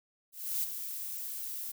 violet noise with ADSR envelope, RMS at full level -31 dBFS, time 0.32-1.72 s, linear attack 310 ms, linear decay 20 ms, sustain -8 dB, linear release 10 ms, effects none

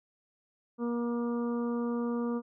harmonic tone, 237.5 Hz, A#3, 33 cents sharp, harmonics 1 / 2 / 3 / 4 / 5 / 6, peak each -30 / -35 / -50 / -45 / -44 / -54 dBFS, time 0.78-2.42 s, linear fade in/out 50 ms, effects none

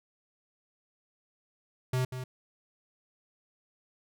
square tone with echo, 128 Hz, C3, 38 cents flat, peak -27 dBFS, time 1.93-2.05 s, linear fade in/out 5 ms, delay 190 ms, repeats 1, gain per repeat -9 dB, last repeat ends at 2.24 s, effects none

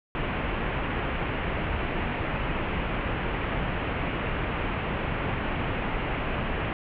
pink low-pass noise, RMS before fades -29 dBFS, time 0.15-6.73 s, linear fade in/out 0 ms, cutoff 2900 Hz, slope 48 dB/octave, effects none

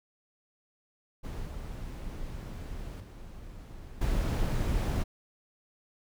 brown noise with level steps, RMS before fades -37 / -39 / -45 / -28 dBFS, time 1.23-5.04 s, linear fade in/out 20 ms, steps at 1.46 / 3 / 4.01 s, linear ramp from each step 5 ms, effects none

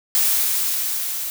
blue noise with level ramp, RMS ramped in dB -17 to -27 dBFS, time 0.15-1.3 s, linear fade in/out 0 ms, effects none

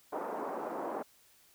white band-pass noise, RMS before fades -38 dBFS, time 0.12-1.03 s, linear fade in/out 10 ms, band 260 to 970 Hz, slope 24 dB/octave, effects white hiss -64 dBFS RMS until 1.54 s

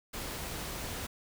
pink noise, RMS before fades -39 dBFS, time 0.13-1.07 s, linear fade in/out 10 ms, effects none

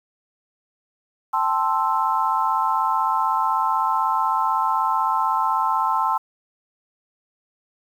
sine chord, A minor seventh, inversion third, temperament equal, 784 / 880 / 1046.5 / 1318.5 Hz, G5 / A5 / C6 / E6, 0 / 0 / 0 / 0 cents, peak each -28 / -22 / -22 / -25 dBFS, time 1.33-6.18 s, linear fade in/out 10 ms, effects 8-bit

